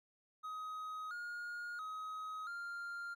triangle tone with pitch steps, 1260 / 1428 / 1266 / 1396 Hz, D#6 / F6 / D#6 / F6, +21 / +38 / +30 / -1 cents, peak -40 dBFS, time 0.43-3.15 s, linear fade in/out 20 ms, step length 680 ms, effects none

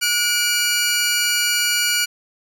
15% pulse tone pair together, 1448 / 2331 Hz, F#6 / D7, -38 / -14 cents, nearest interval minor sixth, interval 824 cents, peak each -13 dBFS, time 0.01-2.06 s, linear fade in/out 20 ms, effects none

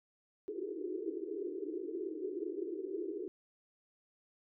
white band-pass noise, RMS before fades -40 dBFS, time 0.48-3.28 s, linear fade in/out 0 ms, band 310 to 430 Hz, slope 96 dB/octave, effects none

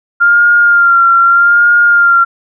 sine tone with vibrato, 1395 Hz, F6, 2 cents flat, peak -4 dBFS, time 0.2-2.25 s, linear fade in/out 20 ms, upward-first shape sine, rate 0.81 Hz, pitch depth 32 cents each way, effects none

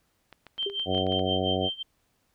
clicks, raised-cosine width 0.3 ms, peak -29 dBFS, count 11, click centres 0.327 / 0.467 / 0.58 / 0.628 / 0.699 / 0.797 / 0.948 / 0.979 / 1.067 / 1.123 / 1.194 s
sine tone with tremolo, 3136 Hz, G7, in tune, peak -26 dBFS, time 0.58-1.83 s, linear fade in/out 10 ms, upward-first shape sine, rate 5.7 Hz, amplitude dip 90%
sine tone with exponential decay, 400 Hz, G4, 35 cents sharp, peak -26 dBFS, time 0.66-0.84 s, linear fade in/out 5 ms, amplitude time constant 39 ms
harmonic tone, 93.3 Hz, F#2, 15 cents sharp, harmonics 1 / 2 / 3 / 4 / 5 / 6 / 7 / 8, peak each -33 / -33 / -33 / -33 / -33 / -33 / -33 / -33 dBFS, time 0.85-1.7 s, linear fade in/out 50 ms
effects pink hiss -71 dBFS RMS until 2.34 s

